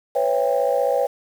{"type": "chord", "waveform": "sine", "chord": "C# half-diminished seventh", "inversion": "third", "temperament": "just", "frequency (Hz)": [498.9, 554.4, 665.2, 798.3], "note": ["B4", "C#5", "E5", "G5"], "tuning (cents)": [17, 0, 16, 31], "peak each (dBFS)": [-21, -20, -26, -24], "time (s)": [0.15, 1.07], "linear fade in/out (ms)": 10, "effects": ["tanh soft clip ceiling -8 dBFS", "7-bit"]}